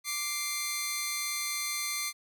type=tone pair together; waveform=10% pulse; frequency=1174.7 / 2093 Hz; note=D6 / C7; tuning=0 / 0 cents; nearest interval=minor seventh; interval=1000 cents; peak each=-29 / -23 dBFS; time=0.04-2.13 s; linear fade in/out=50 ms; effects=none